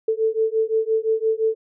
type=beating tone pair; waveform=sine; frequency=440 / 445.8 Hz; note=A4 / A4; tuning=0 / +23 cents; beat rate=5.8 Hz; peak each=-21 dBFS; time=0.08-1.55 s; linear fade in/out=5 ms; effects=none